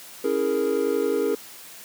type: chord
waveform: triangle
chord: A# half-diminished seventh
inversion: first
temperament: equal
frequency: 277.2 / 329.6 / 415.3 / 466.2 Hz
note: C#4 / E4 / G#4 / A#4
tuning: 0 / 0 / 0 / 0 cents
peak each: -27 / -28 / -22 / -23 dBFS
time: 0.24-1.35 s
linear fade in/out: 5 ms
effects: white hiss -43 dBFS RMS until 1.84 s + high-pass 150 Hz 12 dB/octave